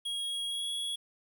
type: tone with pitch glide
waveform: square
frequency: 3299 to 3345 Hz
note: G#7 to G#7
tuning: -12 to +12 cents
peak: -33 dBFS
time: 0.05-0.96 s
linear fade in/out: 10 ms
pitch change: +24 cents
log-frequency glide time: 0.47-0.69 s
effects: 11-bit